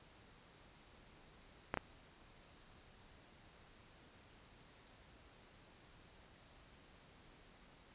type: clicks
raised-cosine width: 0.5 ms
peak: -21 dBFS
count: 2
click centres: 1.741 / 1.773 s
effects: pink hiss -63 dBFS RMS until 7.94 s + resampled to 8000 Hz